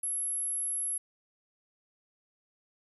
sine tone, 11175 Hz, F9, in tune, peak -30 dBFS, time 0.03-0.98 s, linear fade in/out 5 ms, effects none

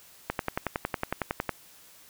click train, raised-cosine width 0.5 ms, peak -12 dBFS, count 14, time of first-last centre 0.3-1.493 s, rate 10.9 Hz, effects white hiss -54 dBFS RMS until 2.09 s

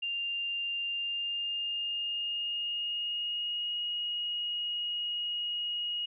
sine tone with pitch glide, 2794 to 2883 Hz, F7 to F#7, 0 to -46 cents, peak -31 dBFS, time 0.02-6.06 s, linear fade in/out 10 ms, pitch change +54 cents, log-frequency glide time 0.88-3.76 s, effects none

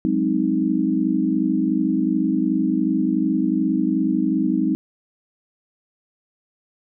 sine chord, Ab dominant seventh, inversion third, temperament equal with one note detuned, 185 / 207.7 / 261.6 / 312.6 Hz, Gb3 / Ab3 / C4 / Eb4, 0 / 0 / 0 / +8 cents, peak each -25 / -24 / -22 / -21 dBFS, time 0.05-4.75 s, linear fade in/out 0 ms, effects none

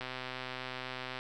click train, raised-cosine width 0.3 ms, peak -23 dBFS, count 152, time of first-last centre 0.01-1.19 s, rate 128 Hz, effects none

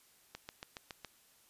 click train, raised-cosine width 0.2 ms, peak -26 dBFS, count 6, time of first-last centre 0.35-1.047 s, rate 7.17 Hz, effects white hiss -66 dBFS RMS until 1.49 s + resampled to 32000 Hz

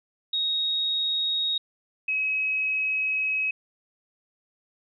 sine tone pair in turn, 3761 / 2553 Hz, A#7 / D#7, +15 / +44 cents, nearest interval perfect fifth, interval 671 cents, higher first, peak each -23 dBFS, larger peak neither, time 0.33-1.58 / 2.08-3.51 s, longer second, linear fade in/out 5 ms, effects none

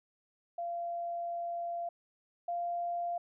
sine tone pair in turn, 688 / 694 Hz, F5 / F5, -26 / -11 cents, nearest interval unison, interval 15 cents, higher second, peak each -34 / -32 dBFS, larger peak second, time 0.58-1.89 / 2.48-3.18 s, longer first, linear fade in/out 5 ms, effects none

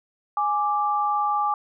sine tone pair together, 830.9 / 1175 Hz, G#5 / D6, +1 / +1 cents, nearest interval tritone, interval 600 cents, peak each -23 dBFS, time 0.37-1.54 s, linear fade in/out 2 ms, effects none

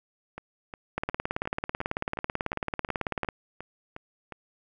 two click trains, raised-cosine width 0.5 ms, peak -13 / -23 dBFS, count 43 / 12, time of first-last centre 0.98-3.288 / 0.38-4.323 s, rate 18.2 / 2.79 Hz, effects none

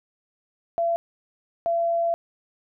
sine tone bursts at uneven times, 677 Hz, E5, 46 cents sharp, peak -20 dBFS, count 2, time 0.78-0.96 / 1.66-2.14 s, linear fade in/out 0 ms, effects none

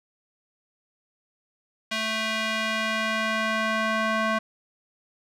square tone with band-pass filter sweep, 220 Hz, A3, in tune, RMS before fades -26 dBFS, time 1.91-4.39 s, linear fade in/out 10 ms, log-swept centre 2900 to 1300 Hz, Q 1.1, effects none

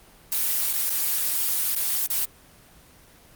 blue noise with dropouts, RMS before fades -24 dBFS, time 0.32-2.25 s, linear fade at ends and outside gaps 2 ms, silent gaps 0.731-0.736 / 0.896-0.902 / 1.751-1.762 / 2.064-2.102 s, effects pink hiss -52 dBFS RMS until 3.35 s + Opus 24 kbps

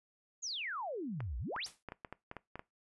sine exponential two-way sweep, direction down then up, 7010 to 53.5 to 7010 Hz, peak -37 dBFS, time 0.42-1.67 s, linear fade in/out 20 ms, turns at 1.38 s
clicks, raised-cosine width 0.5 ms, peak -28 dBFS, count 10, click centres 1.205 / 1.563 / 1.887 / 1.921 / 2.048 / 2.126 / 2.314 / 2.367 / 2.556 / 2.594 s
white noise with exponential decay, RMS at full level -45 dBFS, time 1.66-1.83 s, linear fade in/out 2 ms, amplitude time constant 35 ms
effects noise-tail reverb RT60 0.2 s tail -21 dB re dry + resampled to 24000 Hz

